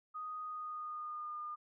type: tone with pitch glide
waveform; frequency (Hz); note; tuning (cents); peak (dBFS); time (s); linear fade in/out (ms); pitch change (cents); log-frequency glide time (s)
sine; 1244.5 to 1212.6; D#6 to D#6; 0 to -45; -40; 0.14-1.56; 20; -45; 0.42-1.38
effects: none